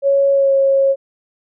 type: tone with pitch glide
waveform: sine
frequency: 554.4 to 545.2 Hz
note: C#5 to C#5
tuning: 0 to -29 cents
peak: -10 dBFS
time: 0.02-0.96 s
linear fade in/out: 50 ms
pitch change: -29 cents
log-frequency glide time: 0.32-0.53 s
effects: none